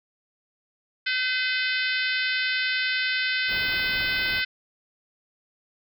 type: harmonic tone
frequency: 510 Hz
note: C5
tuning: 44 cents flat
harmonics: 3 / 4 / 5 / 6 / 7 / 8 / 9 / 10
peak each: -27 / -29 / -31 / -33 / -34 / -35 / -36 / -37 dBFS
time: 1.06-4.45 s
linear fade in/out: 10 ms
type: band-stop noise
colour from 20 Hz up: pink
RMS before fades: -38 dBFS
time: 3.47-4.43 s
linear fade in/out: 50 ms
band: 3600 to 12000 Hz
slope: 96 dB/octave
effects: none